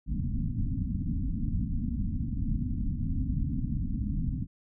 pink low-pass noise, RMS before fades -30 dBFS, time 0.06-4.47 s, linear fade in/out 50 ms, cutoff 280 Hz, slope 96 dB/octave, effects none

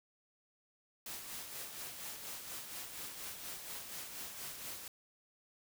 white noise with tremolo, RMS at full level -44 dBFS, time 1.06-4.88 s, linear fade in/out 2 ms, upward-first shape sine, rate 4.2 Hz, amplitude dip 45%, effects none

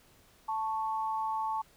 sine tone pair together, 880 / 1107 Hz, A5 / C#6, 0 / -3 cents, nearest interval major third, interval 397 cents, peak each -31 / -36 dBFS, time 0.48-1.62 s, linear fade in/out 10 ms, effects pink hiss -62 dBFS RMS until 1.76 s

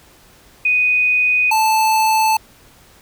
sine / square tone pair in turn, 2489 / 876.7 Hz, D#7 / A5, 0 / -7 cents, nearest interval octave + tritone, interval 1807 cents, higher first, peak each -12 / -13 dBFS, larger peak first, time 0.65-1.51 / 1.51-2.37 s, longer neither, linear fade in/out 5 ms, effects pink hiss -48 dBFS RMS until 3.01 s

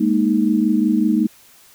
sine chord, Ab suspended second, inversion none, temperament equal, 207.7 / 233.1 / 311.1 Hz, Ab3 / Bb3 / Eb4, 0 / 0 / 0 cents, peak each -18 dBFS, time 0-1.27 s, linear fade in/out 10 ms, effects white hiss -49 dBFS RMS until 1.74 s

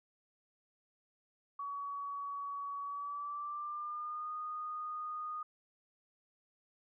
sine tone with pitch glide, 1130 to 1232.3 Hz, C#6 to D#6, +33 to -17 cents, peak -38 dBFS, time 1.59-5.43 s, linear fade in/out 5 ms, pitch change +150 cents, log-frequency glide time 2.82-4.32 s, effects none

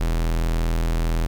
45% pulse tone, 41.2 Hz, E1, in tune, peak -19 dBFS, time 0-1.27 s, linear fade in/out 10 ms, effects 10-bit

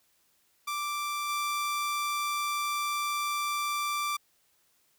sawtooth tone with level steps, 1174.7 Hz, D6, in tune, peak -27 / -25 dBFS, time 0.67-4.17 s, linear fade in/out 10 ms, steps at 1.28 s, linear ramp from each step 20 ms, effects white hiss -69 dBFS RMS until 4.98 s

